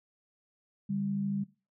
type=tone pair together; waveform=sine; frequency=145.34 / 198.6 Hz; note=D3 / G3; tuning=-18 / +23 cents; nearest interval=perfect fourth; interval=541 cents; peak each=-37 / -30 dBFS; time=0.89-1.44 s; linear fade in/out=10 ms; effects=noise-tail reverb RT60 0.3 s tail -19 dB re dry